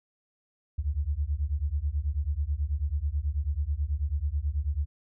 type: beating tone pair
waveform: sine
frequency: 68.5 / 77.7 Hz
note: C#2 / D#2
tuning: -20 / -2 cents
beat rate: 9.2 Hz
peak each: -29 dBFS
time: 0.78-4.86 s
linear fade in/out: 10 ms
effects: none